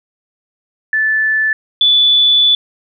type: tone pair in turn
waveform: sine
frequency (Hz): 1749 / 3468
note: A6 / A7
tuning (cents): -11 / -26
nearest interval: octave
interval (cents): 1185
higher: second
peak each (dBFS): -11 / -7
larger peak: second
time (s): 0.93-1.53 / 1.81-2.55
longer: second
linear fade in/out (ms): 2
effects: none